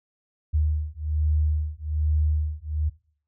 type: beating tone pair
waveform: sine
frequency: 75.8 / 77 Hz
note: D#2 / D#2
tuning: -45 / -17 cents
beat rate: 1.2 Hz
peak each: -24 dBFS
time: 0.53-2.9 s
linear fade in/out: 20 ms
effects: noise-tail reverb RT60 0.5 s tail -21 dB re dry